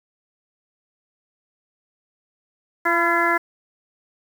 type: harmonic tone with a mistuned harmonic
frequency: 341.2 Hz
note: F4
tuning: 40 cents flat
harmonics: 1 / 2 / 3 / 4 / 5 / 6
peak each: -25 / -25 / -23 / -23 / -22 / -25 dBFS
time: 2.85-3.38 s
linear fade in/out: 10 ms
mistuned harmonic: 3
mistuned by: -31 cents
effects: 7-bit